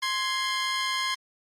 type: tone pair together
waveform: 15% pulse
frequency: 1049.5 / 1666 Hz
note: C6 / G#6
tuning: +5 / +5 cents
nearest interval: minor sixth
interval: 800 cents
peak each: -20 / -26 dBFS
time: 0.02-1.15 s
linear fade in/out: 10 ms
effects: low-pass 9000 Hz 12 dB/octave + Opus 24 kbps